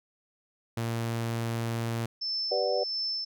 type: tone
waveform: sawtooth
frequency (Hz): 115.5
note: A#2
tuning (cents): -16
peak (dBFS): -25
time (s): 0.77-2.06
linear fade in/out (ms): 5
type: tone with tremolo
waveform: sine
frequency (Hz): 5290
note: E8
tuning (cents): +5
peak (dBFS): -28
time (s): 2.21-3.25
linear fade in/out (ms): 10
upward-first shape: sine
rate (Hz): 1.5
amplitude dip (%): 55
type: chord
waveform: sine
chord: G major seventh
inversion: none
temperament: equal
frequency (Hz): 392 / 493.9 / 587.3 / 740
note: G4 / B4 / D5 / F#5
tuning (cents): 0 / 0 / 0 / 0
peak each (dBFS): -33 / -29 / -29 / -34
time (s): 2.51-2.84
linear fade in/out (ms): 10
effects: none